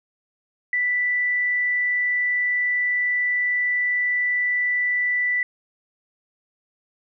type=tone; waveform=sine; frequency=1975.5 Hz; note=B6; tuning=in tune; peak=-19 dBFS; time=0.73-5.43 s; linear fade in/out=2 ms; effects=none